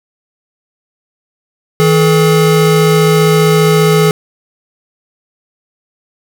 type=tone pair together; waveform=square; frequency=160.3 / 425.9 Hz; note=E3 / G#4; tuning=-48 / +44 cents; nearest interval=octave + perfect fourth; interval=1692 cents; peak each=-10 dBFS; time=1.8-4.11 s; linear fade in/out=0 ms; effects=none